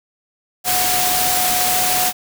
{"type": "tone in noise", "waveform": "sine", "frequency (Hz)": 730, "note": "F#5", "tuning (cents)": -24, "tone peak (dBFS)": -21, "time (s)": [0.64, 2.13], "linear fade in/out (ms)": 50, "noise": "white", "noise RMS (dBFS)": -18, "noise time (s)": [0.64, 2.13], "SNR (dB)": -6, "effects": []}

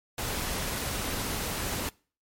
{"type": "noise", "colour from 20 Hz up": "pink", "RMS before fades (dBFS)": -32, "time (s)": [0.18, 1.89], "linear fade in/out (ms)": 2, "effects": ["noise-tail reverb RT60 0.4 s tail -24 dB re dry", "MP3 64 kbps"]}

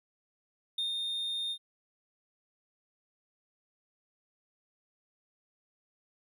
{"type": "tone with ADSR envelope", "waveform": "triangle", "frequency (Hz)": 3655, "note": "A#7", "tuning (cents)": -35, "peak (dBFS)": -27, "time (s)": [0.78, 1.58], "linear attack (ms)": 5, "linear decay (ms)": 130, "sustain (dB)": -3, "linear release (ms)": 68, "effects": ["tanh soft clip ceiling -24 dBFS"]}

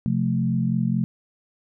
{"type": "chord", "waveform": "sine", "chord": "F major", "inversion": "second", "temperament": "equal with one note detuned", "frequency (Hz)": [130.81, 176.03, 220], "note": ["C3", "F3", "A3"], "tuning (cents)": [0, 14, 0], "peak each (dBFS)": -24, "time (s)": [0.06, 1.04], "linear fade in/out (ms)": 0, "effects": []}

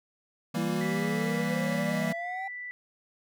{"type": "chord", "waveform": "square", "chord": "E diminished", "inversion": "none", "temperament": "equal", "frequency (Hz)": [164.81, 196, 233.1], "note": ["E3", "G3", "Bb3"], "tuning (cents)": [0, 0, 0], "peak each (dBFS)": -33, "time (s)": [0.54, 2.13], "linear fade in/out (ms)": 10}
{"type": "exponential sweep", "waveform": "triangle", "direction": "up", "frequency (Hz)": [329.6, 784], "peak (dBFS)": -32, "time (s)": [0.57, 2.48], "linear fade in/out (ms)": 5}
{"type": "tone", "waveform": "sine", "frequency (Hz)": 1975.5, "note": "B6", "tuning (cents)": 0, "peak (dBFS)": -36, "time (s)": [0.81, 2.71], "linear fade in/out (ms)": 0}
{"effects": []}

